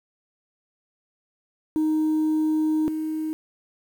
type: tone pair in turn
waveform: sine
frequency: 311.1 / 312.9 Hz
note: D#4 / D#4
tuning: 0 / +10 cents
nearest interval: unison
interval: 10 cents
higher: second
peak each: -17 / -24 dBFS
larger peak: first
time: 1.76-2.88 / 2.88-3.33 s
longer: first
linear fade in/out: 0 ms
effects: tanh soft clip ceiling -18 dBFS + 8-bit